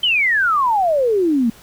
sine exponential sweep, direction down, 3136 to 220 Hz, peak -13 dBFS, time 0.03-1.5 s, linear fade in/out 5 ms, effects pink hiss -45 dBFS RMS until 1.62 s

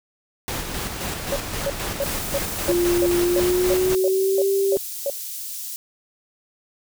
pink noise with tremolo, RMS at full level -27 dBFS, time 0.48-3.95 s, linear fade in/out 0 ms, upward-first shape square, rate 3.8 Hz, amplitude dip 35%
sine tone bursts, 559 Hz, C#5, 14 cents sharp, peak -20 dBFS, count 12, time 1.32-5.1 s, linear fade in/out 2 ms, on 40 ms, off 300 ms
white high-pass noise, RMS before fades -32 dBFS, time 2.02-5.76 s, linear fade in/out 0 ms, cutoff 5300 Hz, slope 12 dB/octave
sine tone with pitch glide, 349.2 to 392 Hz, F4 to G4, 0 to 0 cents, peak -17 dBFS, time 2.69-4.77 s, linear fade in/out 0 ms, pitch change +200 cents, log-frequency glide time 3.2-4.46 s
effects none

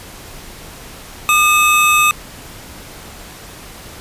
square tone pair together, 1213 / 2572 Hz, D#6 / E7, -44 / -43 cents, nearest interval octave + minor second, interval 1301 cents, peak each -13 dBFS, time 1.29-2.11 s, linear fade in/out 0 ms, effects pink hiss -35 dBFS RMS until 4 s + resampled to 32000 Hz

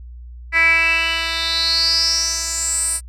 10% pulse tone with band-pass filter sweep, 329.6 Hz, E4, in tune, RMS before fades -18 dBFS, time 0.52-3.01 s, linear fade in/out 50 ms, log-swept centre 2100 to 9200 Hz, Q 9.2, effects added 60 Hz sine -33 dBFS peak until 3.08 s

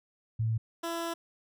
sine / 15% pulse tone pair in turn, 111.9 / 335.3 Hz, A2 / E4, +30 / +30 cents, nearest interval octave + perfect fifth, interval 1900 cents, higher second, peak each -26 dBFS, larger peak neither, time 0.39-0.58 / 0.83-1.14 s, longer second, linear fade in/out 10 ms, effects none

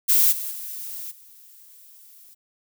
violet noise with level steps, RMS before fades -17 / -30 / -34 / -49 dBFS, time 0.08-2.35 s, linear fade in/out 20 ms, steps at 0.31 / 0.5 / 1.1 s, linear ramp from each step 20 ms, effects none

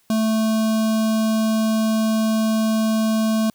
square tone with notch filter, 220 Hz, A3, in tune, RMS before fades -19 dBFS, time 0.1-3.5 s, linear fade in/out 2 ms, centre 2000 Hz, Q 1.4, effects white hiss -61 dBFS RMS until 3.54 s

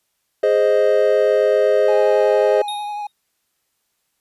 triangle chord, Ab major, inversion none, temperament equal, 415.3 / 523.3 / 622.3 Hz, Ab4 / C5 / Eb5, 0 / 0 / 0 cents, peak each -15 dBFS, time 0.43-2.62 s, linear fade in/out 5 ms
triangle tone with vibrato, 830.6 Hz, G#5, in tune, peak -22 dBFS, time 1.88-3.07 s, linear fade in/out 5 ms, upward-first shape sine, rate 11 Hz, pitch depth 19 cents each way
square tone with exponential decay, 3729 Hz, A#7, in tune, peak -25 dBFS, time 2.68-3.12 s, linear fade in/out 2 ms, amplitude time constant 95 ms
effects white hiss -70 dBFS RMS until 4.2 s + resampled to 32000 Hz

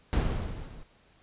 brown noise with level ramp, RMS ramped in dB -23 to -47 dBFS, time 0.13-0.83 s, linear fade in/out 0 ms, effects pink hiss -62 dBFS RMS until 1.22 s + resampled to 8000 Hz

